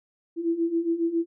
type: beating tone pair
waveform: sine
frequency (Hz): 329.5 / 336.8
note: E4 / E4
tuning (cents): -1 / +37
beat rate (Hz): 7.3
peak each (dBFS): -28 / -24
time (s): 0.36-1.26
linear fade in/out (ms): 50
effects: none